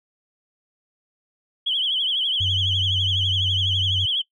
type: tone with vibrato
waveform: sine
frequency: 3170 Hz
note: G7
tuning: 19 cents sharp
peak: -19 dBFS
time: 1.66-4.22 s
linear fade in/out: 10 ms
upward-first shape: triangle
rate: 12 Hz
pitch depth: 130 cents each way
type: tone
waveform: sine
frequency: 94 Hz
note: F#2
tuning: 28 cents sharp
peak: -23 dBFS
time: 2.4-4.06 s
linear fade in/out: 10 ms
effects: noise-tail reverb RT60 0.1 s tail -21 dB re dry + tanh soft clip ceiling -11 dBFS